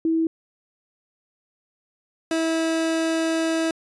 sine / 30% pulse tone pair in turn, 325.1 / 325.1 Hz, E4 / E4, -24 / -24 cents, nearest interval unison, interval 0 cents, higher neither, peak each -18 dBFS, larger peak neither, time 0.05-0.27 / 2.31-3.71 s, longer second, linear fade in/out 2 ms, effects resampled to 22050 Hz

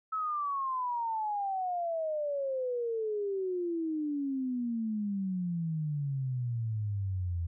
sine exponential sweep, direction down, 1305 to 83.2 Hz, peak -30 dBFS, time 0.12-7.47 s, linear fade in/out 10 ms, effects none

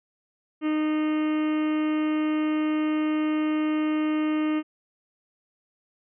harmonic tone, 307.4 Hz, D#4, 21 cents flat, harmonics 1 / 2 / 3 / 4 / 5 / 6 / 7 / 8 / 9 / 10, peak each -22 / -37 / -43 / -37 / -47 / -44 / -42 / -47 / -44 / -48 dBFS, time 0.61-4.63 s, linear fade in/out 50 ms, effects none

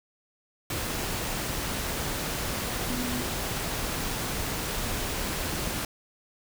sine tone in noise, 247.5 Hz, B3, 4 cents sharp, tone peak -31 dBFS, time 2.9-3.22 s, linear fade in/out 2 ms, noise pink, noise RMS -31 dBFS, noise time 0.7-5.85 s, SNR -3 dB, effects none

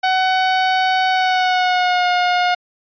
sawtooth tone with pitch glide, 750 to 716.5 Hz, F#5 to F5, +23 to +44 cents, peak -10 dBFS, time 0.03-2.55 s, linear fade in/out 10 ms, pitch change -79 cents, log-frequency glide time 1.1-2.08 s, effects resampled to 11025 Hz

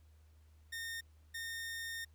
sawtooth tone bursts at uneven times, 1831 Hz, A#6, 32 cents flat, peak -37 dBFS, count 2, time 0.72-1.01 / 1.34-2.05 s, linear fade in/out 10 ms, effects added 77 Hz sine -60 dBFS peak until 2.14 s + pink hiss -75 dBFS RMS until 2.14 s

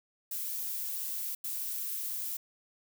violet noise bursts at uneven times, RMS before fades -36 dBFS, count 2, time 0.31-1.35 / 1.44-2.37 s, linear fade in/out 5 ms, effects none

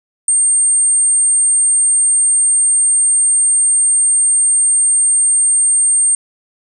sine tone, 8680 Hz, C#9, 37 cents flat, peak -9 dBFS, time 0.28-6.15 s, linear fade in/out 2 ms, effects none

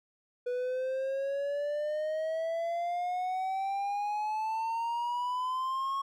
triangle exponential sweep, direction up, 489.7 to 1100 Hz, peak -28 dBFS, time 0.46-6.02 s, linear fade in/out 10 ms, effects none

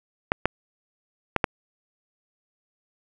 clicks, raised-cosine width 0.5 ms, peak -4 dBFS, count 4, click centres 0.319 / 0.456 / 1.363 / 1.442 s, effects none

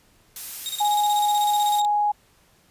blue noise, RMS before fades -33 dBFS, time 0.36-1.8 s, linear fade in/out 2 ms
30% pulse tone with tremolo, 3729 Hz, A#7, in tune, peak -24 dBFS, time 0.66-1.85 s, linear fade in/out 0 ms, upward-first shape square, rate 16 Hz, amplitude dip 80%
sine tone, 831 Hz, G#5, 1 cent sharp, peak -18 dBFS, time 0.8-2.12 s, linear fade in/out 10 ms
effects pink hiss -59 dBFS RMS until 2.7 s + resampled to 32000 Hz

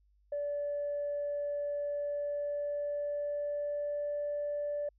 sine tone with pitch glide, 579 to 584 Hz, D5 to D5, -25 to -10 cents, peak -31 dBFS, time 0.32-4.89 s, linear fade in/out 5 ms, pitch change +15 cents, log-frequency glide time 1.83-4.13 s, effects tanh soft clip ceiling -28 dBFS + added 50 Hz sine -65 dBFS peak until 4.98 s

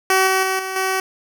10% pulse tone with level steps, 379.4 Hz, F#4, 43 cents sharp, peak -5 / -7 / -10 / -16 / -10 dBFS, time 0.1-1 s, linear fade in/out 2 ms, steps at 0.27 / 0.43 / 0.59 / 0.76 s, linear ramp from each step 2 ms, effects none

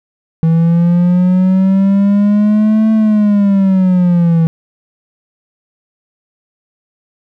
triangle linear two-way sweep, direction up then down, 161.9 to 220.6 to 161.9 Hz, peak -5 dBFS, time 0.43-4.47 s, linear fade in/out 0 ms, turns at 2.92 s, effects none

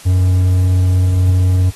triangle tone, 91.8 Hz, F#2, 13 cents flat, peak -7 dBFS, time 0.05-1.71 s, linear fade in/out 20 ms, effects white hiss -38 dBFS RMS until 1.75 s + AAC 32 kbps

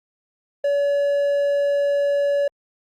triangle tone, 569 Hz, C#5, 45 cents sharp, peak -15 dBFS, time 0.64-2.48 s, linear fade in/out 5 ms, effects Opus 48 kbps

